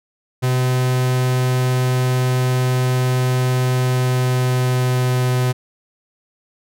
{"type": "tone with pitch glide", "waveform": "45% pulse", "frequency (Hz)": [127.3, 126.27], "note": ["C3", "B2"], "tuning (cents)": [-47, 39], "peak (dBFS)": -15, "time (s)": [0.42, 5.53], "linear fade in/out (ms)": 20, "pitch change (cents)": -14, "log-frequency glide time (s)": [3.72, 5.35], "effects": []}